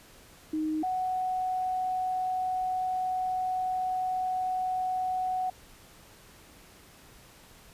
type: tone pair in turn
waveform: sine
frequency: 311.1 / 741.8 Hz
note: D#4 / F#5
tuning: 0 / +4 cents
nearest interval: octave + minor third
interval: 1504 cents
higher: second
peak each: -27 dBFS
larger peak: neither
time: 0.53-0.83 / 0.83-5.5 s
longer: second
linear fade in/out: 5 ms
effects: pink hiss -54 dBFS RMS until 7.73 s + resampled to 32000 Hz